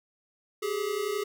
square tone pair together, 391.2 / 422.4 Hz, G4 / G#4, -4 / +29 cents, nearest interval minor second, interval 133 cents, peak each -33 / -31 dBFS, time 0.62-1.24 s, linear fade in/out 10 ms, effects none

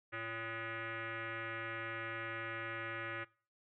sine tone with frequency modulation, 110.8 Hz, A2, 13 cents sharp, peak -39 dBFS, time 0.12-3.25 s, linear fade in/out 20 ms, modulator 453 Hz, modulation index 4.8, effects noise-tail reverb RT60 0.4 s tail -22 dB re dry

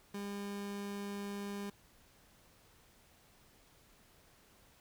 30% pulse tone, 201.7 Hz, G3, 50 cents sharp, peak -37 dBFS, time 0.14-1.7 s, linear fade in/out 5 ms, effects pink hiss -65 dBFS RMS until 4.8 s

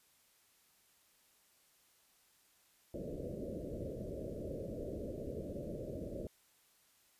white low-pass noise, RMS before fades -43 dBFS, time 2.94-6.27 s, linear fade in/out 2 ms, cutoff 610 Hz, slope 96 dB/octave, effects white hiss -70 dBFS RMS until 7.19 s + resampled to 32000 Hz

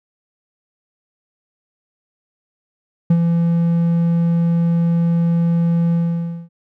triangle tone with ADSR envelope, 168.9 Hz, E3, 42 cents sharp, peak -6 dBFS, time 3.1-6.49 s, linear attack 6 ms, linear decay 59 ms, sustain -5 dB, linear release 560 ms, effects none

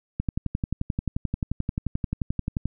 click train, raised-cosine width 5 ms, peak -13 dBFS, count 29, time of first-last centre 0.2-2.656 s, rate 11.4 Hz, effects none

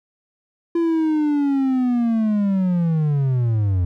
triangle linear sweep, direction down, 340.3 to 86 Hz, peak -14 dBFS, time 0.75-3.85 s, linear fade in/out 5 ms, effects none

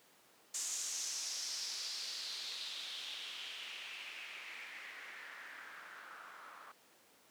blue noise with low-pass filter sweep, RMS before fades -45 dBFS, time 0.54-6.72 s, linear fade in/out 5 ms, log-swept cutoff 7200 to 1200 Hz, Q 3.5, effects pink hiss -65 dBFS RMS until 7.3 s + high-pass 300 Hz 12 dB/octave

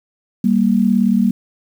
sine tone pair together, 196 / 234 Hz, G3 / A#3, 0 / +7 cents, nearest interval minor third, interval 307 cents, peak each -14 dBFS, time 0.44-1.31 s, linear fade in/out 5 ms, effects 7-bit

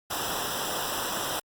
pink noise with comb filter, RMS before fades -31 dBFS, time 0.1-1.4 s, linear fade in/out 10 ms, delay 0.45 ms, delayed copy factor -0.9, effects Opus 48 kbps

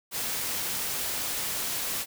white noise, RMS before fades -31 dBFS, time 0.11-2.06 s, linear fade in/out 50 ms, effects none

